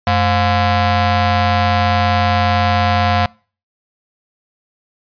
sawtooth ring-modulated tone, 309.8 Hz, D#4, 7 cents flat, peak -5 dBFS, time 0.07-3.26 s, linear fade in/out 2 ms, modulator 402 Hz, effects noise-tail reverb RT60 0.4 s tail -26 dB re dry + resampled to 11025 Hz

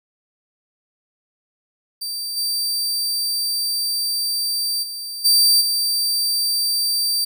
sawtooth tone with level steps, 4665 Hz, D8, 12 cents flat, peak -22 / -17 / -25 / -9 / -15 dBFS, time 2.01-7.25 s, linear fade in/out 10 ms, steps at 2.36 / 4.82 / 5.24 / 5.6 s, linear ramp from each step 20 ms, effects none

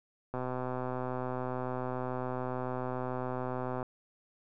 click train, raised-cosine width 1 ms, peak -22 dBFS, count 444, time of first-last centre 0.34-3.828 s, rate 127 Hz, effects none

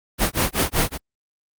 pink noise with tremolo, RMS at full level -17 dBFS, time 0.18-0.98 s, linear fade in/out 50 ms, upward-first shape sine, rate 5.2 Hz, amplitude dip 100%, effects Opus 32 kbps

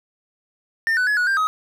triangle tone with pitch steps, 1807 / 1495 / 1693 / 1462 / 1586 / 1265 Hz, A6 / F#6 / G#6 / F#6 / G6 / D#6, +46 / +17 / +33 / -21 / +20 / +28 cents, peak -15 dBFS, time 0.87-1.47 s, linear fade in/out 0 ms, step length 100 ms, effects none

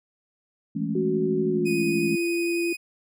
sine chord, A major seventh, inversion second, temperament equal, 164.81 / 207.7 / 220 / 277.2 Hz, E3 / G#3 / A3 / C#4, 0 / 0 / 0 / 0 cents, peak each -30 dBFS, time 0.75-2.16 s, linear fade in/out 10 ms
sine tone with pitch glide, 370.3 to 341.5 Hz, F#4 to F4, +1 to -39 cents, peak -23 dBFS, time 0.95-2.73 s, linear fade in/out 5 ms, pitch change -140 cents, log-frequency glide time 1.47-1.81 s
40% pulse tone with vibrato, 2489 Hz, D#7, in tune, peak -29 dBFS, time 1.65-2.77 s, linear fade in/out 20 ms, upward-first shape sine, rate 11 Hz, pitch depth 9 cents each way
effects none

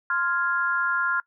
sine chord, F minor, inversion second, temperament equal, 1046.5 / 1396.9 / 1661.2 Hz, C6 / F6 / Ab6, 0 / 0 / 0 cents, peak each -29 / -23 / -29 dBFS, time 0.1-1.2 s, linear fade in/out 2 ms, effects noise-tail reverb RT60 0.1 s tail -22 dB re dry

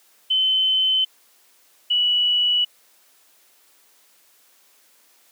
sine tone pair in turn, 3059 / 2944 Hz, G7 / F#7, -43 / -9 cents, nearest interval minor second, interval 66 cents, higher first, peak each -16 dBFS, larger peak neither, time 0.3-1.05 / 1.9-2.65 s, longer neither, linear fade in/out 10 ms, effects white hiss -57 dBFS RMS until 5.31 s + high-pass 300 Hz 12 dB/octave

